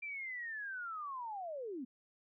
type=linear sweep; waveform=sine; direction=down; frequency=2372 to 233.1 Hz; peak=-40 dBFS; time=0.02-1.85 s; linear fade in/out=10 ms; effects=none